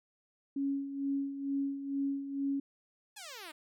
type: tone with tremolo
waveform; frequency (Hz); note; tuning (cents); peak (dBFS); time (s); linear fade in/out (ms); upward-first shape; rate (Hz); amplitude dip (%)
sine; 277.2; C#4; 0; -29; 0.56-2.6; 5; sine; 2.2; 65
type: exponential sweep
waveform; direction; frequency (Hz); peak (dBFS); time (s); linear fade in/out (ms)
5% pulse; down; 880 to 293.7; -33; 3.16-3.52; 10
effects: none